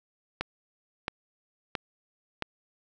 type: click train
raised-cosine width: 0.3 ms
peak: -13 dBFS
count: 4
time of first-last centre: 0.41-2.423 s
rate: 1.49 Hz
effects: none